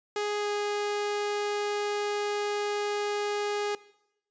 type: tone with pitch glide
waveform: sawtooth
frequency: 415.3 to 412.9 Hz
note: G#4 to G#4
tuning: 0 to -10 cents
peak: -24 dBFS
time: 0.16-3.75 s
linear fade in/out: 2 ms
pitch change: -10 cents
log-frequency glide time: 0.39-0.47 s
effects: noise-tail reverb RT60 0.8 s tail -19 dB re dry + resampled to 16000 Hz